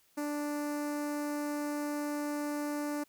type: tone with notch filter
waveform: sawtooth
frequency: 293.7 Hz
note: D4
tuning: in tune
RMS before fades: -35 dBFS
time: 0.17-3.04 s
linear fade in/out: 10 ms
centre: 3300 Hz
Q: 0.79
effects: white hiss -68 dBFS RMS until 3.08 s